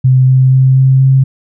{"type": "tone with pitch steps", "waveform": "sine", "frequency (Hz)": [129.5, 130.48, 131.46, 132.45, 133.45], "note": ["C3", "C3", "C3", "C3", "C3"], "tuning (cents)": [-17, -4, 9, 22, 35], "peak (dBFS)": -4, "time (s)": [0.04, 1.24], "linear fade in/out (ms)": 10, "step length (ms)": 240, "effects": []}